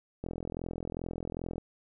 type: click train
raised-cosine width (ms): 2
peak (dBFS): -23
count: 58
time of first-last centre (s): 0.24-1.581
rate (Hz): 42.5
effects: none